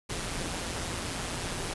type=noise with amplitude modulation; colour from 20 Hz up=pink; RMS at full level=-32 dBFS; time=0.09-1.74 s; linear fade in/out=10 ms; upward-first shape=sine; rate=174 Hz; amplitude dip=50%; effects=resampled to 24000 Hz